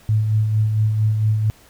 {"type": "tone with tremolo", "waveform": "sine", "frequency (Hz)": 108.1, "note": "A2", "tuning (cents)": -30, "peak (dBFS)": -13, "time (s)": [0.09, 1.5], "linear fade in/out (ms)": 0, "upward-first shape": "sine", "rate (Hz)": 4.4, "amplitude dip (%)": 40, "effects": ["pink hiss -50 dBFS RMS until 1.69 s"]}